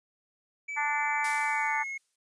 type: tone with pitch glide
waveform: triangle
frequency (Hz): 2300 to 2171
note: D7 to C#7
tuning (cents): -37 to -37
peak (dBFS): -32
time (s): 0.68-1.98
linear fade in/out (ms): 10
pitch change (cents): -100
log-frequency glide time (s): 1.44-1.83
type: harmonic tone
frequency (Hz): 293.7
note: D4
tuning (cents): 0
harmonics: 3 / 4 / 5 / 6 / 7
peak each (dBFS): -30 / -37 / -38 / -34 / -33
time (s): 0.76-1.84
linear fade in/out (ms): 20
type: noise with exponential decay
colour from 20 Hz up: blue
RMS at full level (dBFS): -34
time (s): 1.24-2.16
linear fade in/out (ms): 5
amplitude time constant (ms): 200
effects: resampled to 22050 Hz